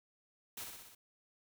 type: noise with echo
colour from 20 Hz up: white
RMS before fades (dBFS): -44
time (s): 0.57-0.64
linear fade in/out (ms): 5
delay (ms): 62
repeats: 5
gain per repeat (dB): -3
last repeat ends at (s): 0.95
effects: none